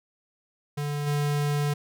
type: tone with level steps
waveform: square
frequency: 145.9 Hz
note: D3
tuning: 11 cents flat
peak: -28 / -24 dBFS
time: 0.77-1.74 s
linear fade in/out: 10 ms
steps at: 1.06 s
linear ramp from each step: 20 ms
effects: none